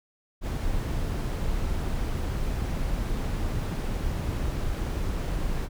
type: noise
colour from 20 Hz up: brown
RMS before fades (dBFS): -28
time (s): 0.41-5.69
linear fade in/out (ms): 50
effects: none